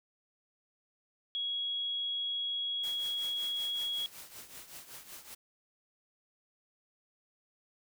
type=tone; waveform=sine; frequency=3322 Hz; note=G#7; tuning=in tune; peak=-32 dBFS; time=1.35-4.06 s; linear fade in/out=0 ms
type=noise with tremolo; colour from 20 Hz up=white; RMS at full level=-46 dBFS; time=2.83-5.35 s; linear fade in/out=10 ms; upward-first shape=triangle; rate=5.3 Hz; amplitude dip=75%
effects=none